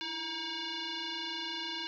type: tone with frequency modulation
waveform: sine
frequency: 332.2 Hz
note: E4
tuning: 13 cents sharp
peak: -35 dBFS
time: 0.01-1.87 s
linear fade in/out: 0 ms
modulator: 638 Hz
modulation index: 6.7
effects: none